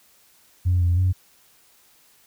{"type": "tone with pitch steps", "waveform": "sine", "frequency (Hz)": [89.5, 87.1, 92.3], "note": ["F2", "F2", "F#2"], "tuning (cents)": [43, -4, -4], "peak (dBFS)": -15, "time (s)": [0.65, 1.13], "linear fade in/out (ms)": 20, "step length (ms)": 160, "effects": ["tanh soft clip ceiling -13 dBFS", "white hiss -57 dBFS RMS until 2.26 s"]}